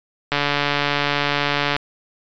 click train, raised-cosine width 0.3 ms, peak -3 dBFS, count 209, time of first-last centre 0.32-1.764 s, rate 144 Hz, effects resampled to 16000 Hz

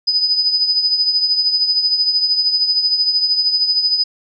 sine tone with tremolo, 4993 Hz, D#8, 5 cents sharp, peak -10 dBFS, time 0.07-4.04 s, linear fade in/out 10 ms, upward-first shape triangle, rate 13 Hz, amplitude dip 65%, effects none

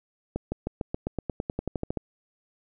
accelerating click train, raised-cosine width 2 ms, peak -15 dBFS, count 16, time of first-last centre 0.36-1.973 s, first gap 160 ms, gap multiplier 0.94, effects none

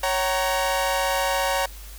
sawtooth chord, F# major, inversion second, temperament equal with one note detuned, 554.4 / 757.3 / 932.3 Hz, C#5 / F#5 / A#5, 0 / +40 / 0 cents, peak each -21 / -23 / -22 dBFS, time 0.03-1.66 s, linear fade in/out 5 ms, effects added 50 Hz sine -38 dBFS peak until 1.98 s + white hiss -45 dBFS RMS until 1.98 s

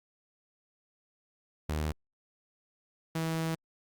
sawtooth tone pair in turn, 76.6 / 162.31 Hz, D#2 / E3, -27 / -27 cents, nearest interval octave + minor second, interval 1300 cents, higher second, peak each -26 dBFS, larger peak neither, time 1.69-1.92 / 3.15-3.55 s, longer second, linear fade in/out 5 ms, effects Opus 48 kbps

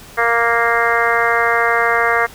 harmonic tone, 233.1 Hz, A#3, in tune, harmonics 2 / 3 / 4 / 5 / 6 / 7 / 8 / 9, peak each -20 / -20 / -24 / -19 / -21 / -20 / -21 / -22 dBFS, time 0.17-2.27 s, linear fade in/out 20 ms, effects pink hiss -39 dBFS RMS until 2.34 s

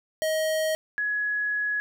square / sine tone pair in turn, 630 / 1681.9 Hz, D#5 / G#6, +21 / +21 cents, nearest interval octave + perfect fourth, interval 1700 cents, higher second, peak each -24 dBFS, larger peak neither, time 0.22-0.75 / 0.98-1.8 s, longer second, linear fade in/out 0 ms, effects none

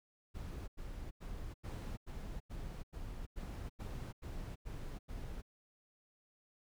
brown noise bursts, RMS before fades -44 dBFS, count 12, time 0.34-5.421 s, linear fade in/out 20 ms, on 340 ms, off 91 ms, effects none

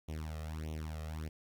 sawtooth tone with flanger, 78.2 Hz, D#2, 9 cents sharp, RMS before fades -41 dBFS, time 0.08-1.29 s, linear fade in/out 10 ms, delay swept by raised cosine 0.31 to 1.61 ms, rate 1.6 Hz, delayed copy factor +0.95, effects 12-bit

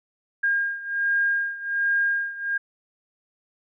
sine beating tone pair, 1615 / 1616.3 Hz, G#6 / G#6, -49 / -47 cents, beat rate 1.3 Hz, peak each -23 / -26 dBFS, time 0.43-2.58 s, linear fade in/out 10 ms, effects none

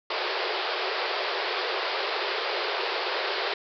pink band-pass noise, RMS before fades -29 dBFS, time 0.1-3.54 s, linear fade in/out 5 ms, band 360 to 5000 Hz, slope 96 dB/octave, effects none

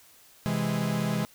45% pulse chord, C augmented, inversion none, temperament equal, 130.81 / 164.81 / 207.7 Hz, C3 / E3 / G#3, 0 / 0 / 0 cents, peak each -32 / -30 / -29 dBFS, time 0.46-1.25 s, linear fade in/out 0 ms, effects white hiss -56 dBFS RMS until 1.34 s

